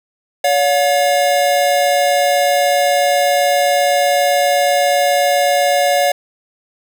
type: tone pair together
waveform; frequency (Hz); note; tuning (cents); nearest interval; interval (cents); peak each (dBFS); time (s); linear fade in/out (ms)
square; 568.3 / 716; C#5 / F5; +43 / +43; major third; 400; -15; 0.44-6.12; 5
effects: none